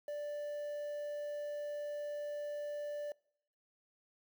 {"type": "tone with quantisation", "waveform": "triangle", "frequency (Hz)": 587.3, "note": "D5", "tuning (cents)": 0, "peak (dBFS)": -36, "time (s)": [0.08, 3.12], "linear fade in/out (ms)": 2, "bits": 10, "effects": ["noise-tail reverb RT60 0.7 s tail -25 dB re dry"]}